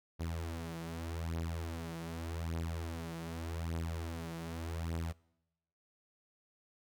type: beating tone pair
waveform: sawtooth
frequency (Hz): 82.41 / 83.25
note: E2 / E2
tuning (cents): 0 / +18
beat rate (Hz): 0.84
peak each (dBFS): -36 / -38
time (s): 0.19-5.13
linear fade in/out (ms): 20
effects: noise-tail reverb RT60 0.9 s tail -24 dB re dry